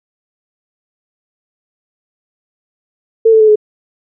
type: tone with pitch steps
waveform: sine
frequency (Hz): 450 / 441.2 / 432.7 / 424.3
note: A4 / A4 / A4 / G#4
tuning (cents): +39 / +5 / -29 / +37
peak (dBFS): -4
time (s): 3.25-3.558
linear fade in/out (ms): 10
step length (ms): 77
effects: none